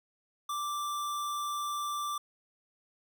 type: tone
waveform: square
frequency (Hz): 1174.7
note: D6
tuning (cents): 0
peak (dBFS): -33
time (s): 0.49-2.18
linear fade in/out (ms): 5
effects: none